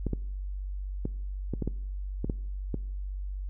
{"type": "clicks", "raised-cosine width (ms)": 3, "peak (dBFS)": -17, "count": 9, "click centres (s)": [0.067, 0.133, 1.054, 1.537, 1.623, 1.676, 2.245, 2.298, 2.743], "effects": ["noise-tail reverb RT60 0.8 s tail -22 dB re dry", "added 48 Hz sine -32 dBFS peak until 3.49 s"]}